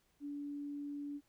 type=tone; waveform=sine; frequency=287.9 Hz; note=D4; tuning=34 cents flat; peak=-40 dBFS; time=0.2-1.21 s; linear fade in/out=50 ms; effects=pink hiss -75 dBFS RMS until 1.28 s